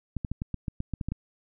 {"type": "clicks", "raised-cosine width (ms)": 5, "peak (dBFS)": -18, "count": 11, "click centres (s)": [0.167, 0.248, 0.316, 0.419, 0.543, 0.682, 0.804, 0.937, 1.012, 1.086, 1.12], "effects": []}